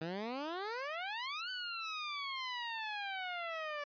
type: exponential two-way sweep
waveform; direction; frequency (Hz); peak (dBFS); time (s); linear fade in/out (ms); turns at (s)
15% pulse; up then down; 155.56 to 1517 to 576; -32; 0.01-3.84; 5; 1.5
effects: resampled to 11025 Hz